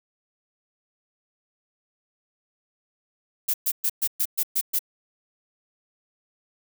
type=noise bursts; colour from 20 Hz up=violet; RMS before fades=-23 dBFS; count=8; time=3.48-4.792 s; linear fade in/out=10 ms; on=59 ms; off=120 ms; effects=none